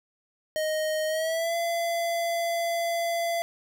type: tone with pitch glide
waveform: square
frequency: 622.3 to 678.6 Hz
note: D#5 to F5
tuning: 0 to -50 cents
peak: -26 dBFS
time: 0.56-3.42 s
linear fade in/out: 0 ms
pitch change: +150 cents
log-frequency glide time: 1.07-1.55 s
effects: none